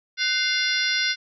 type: harmonic tone with a mistuned harmonic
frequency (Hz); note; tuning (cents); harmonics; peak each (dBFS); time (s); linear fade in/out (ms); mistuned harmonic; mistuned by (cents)
698.5; F5; 0; 2 / 3 / 4 / 5 / 6 / 7 / 8; -27 / -26 / -32 / -28 / -30 / -28 / -31; 0.17-1.16; 50; 2; +130
effects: none